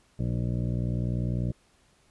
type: harmonic tone with a mistuned harmonic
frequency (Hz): 60.1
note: B1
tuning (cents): -46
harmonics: 1 / 2 / 3 / 4 / 5 / 6 / 8 / 9 / 10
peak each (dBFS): -33 / -28 / -32 / -40 / -40 / -45 / -49 / -47 / -47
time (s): 0.19-1.52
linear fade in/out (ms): 5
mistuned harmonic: 6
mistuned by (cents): +16
effects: pink hiss -64 dBFS RMS until 2.1 s + resampled to 24000 Hz